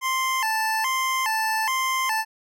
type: tone with vibrato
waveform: 25% pulse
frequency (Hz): 959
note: A#5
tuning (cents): +49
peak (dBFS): -18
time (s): 0.01-2.25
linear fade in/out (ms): 50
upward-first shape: square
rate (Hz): 1.2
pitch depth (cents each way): 150
effects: none